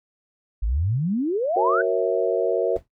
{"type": "exponential sweep", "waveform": "sine", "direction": "up", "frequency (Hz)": [47.68, 1564], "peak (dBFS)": -20, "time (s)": [0.62, 1.82], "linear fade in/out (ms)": 10}
{"type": "chord", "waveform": "sine", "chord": "F# dominant seventh", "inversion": "none", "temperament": "equal with one note detuned", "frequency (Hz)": [370, 466.2, 547.4, 659.3], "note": ["F#4", "A#4", "C#5", "E5"], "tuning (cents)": [0, 0, -22, 0], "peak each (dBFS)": [-24, -22, -24, -24], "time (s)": [1.56, 2.77], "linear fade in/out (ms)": 5}
{"type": "noise with exponential decay", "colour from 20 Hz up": "brown", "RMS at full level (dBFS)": -35, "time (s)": [2.76, 2.88], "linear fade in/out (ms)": 1, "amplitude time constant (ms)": 25}
{"effects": ["noise-tail reverb RT60 0.1 s tail -17 dB re dry"]}